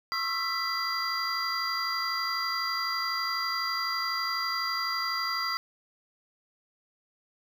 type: tone cluster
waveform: triangle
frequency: 1085 / 1294 / 1346 / 1984 / 4766 Hz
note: C#6 / E6 / E6 / B6 / D8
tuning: -37 / -32 / +36 / +7 / +25 cents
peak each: -34 / -37 / -32 / -33 / -31 dBFS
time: 0.12-5.57 s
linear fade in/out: 0 ms
effects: none